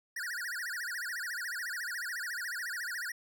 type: tone with vibrato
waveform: square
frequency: 1661.2 Hz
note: G#6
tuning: in tune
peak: -36 dBFS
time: 0.16-3.12 s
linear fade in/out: 5 ms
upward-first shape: sine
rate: 14 Hz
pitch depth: 270 cents each way
effects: none